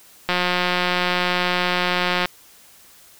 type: click train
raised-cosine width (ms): 0.3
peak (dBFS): -4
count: 353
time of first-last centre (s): 0.29-2.256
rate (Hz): 179
effects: white hiss -49 dBFS RMS until 3.19 s